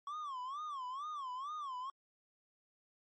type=tone with vibrato; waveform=triangle; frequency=1108.7 Hz; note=C#6; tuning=in tune; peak=-38 dBFS; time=0.07-1.9 s; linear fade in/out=2 ms; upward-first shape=sine; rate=2.2 Hz; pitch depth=190 cents each way; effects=MP3 32 kbps